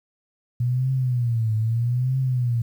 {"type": "tone with vibrato", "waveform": "sine", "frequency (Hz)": 120, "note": "B2", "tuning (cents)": -49, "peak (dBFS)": -19, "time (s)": [0.6, 2.62], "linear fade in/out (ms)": 5, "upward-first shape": "triangle", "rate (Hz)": 0.79, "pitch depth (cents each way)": 180, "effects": ["9-bit"]}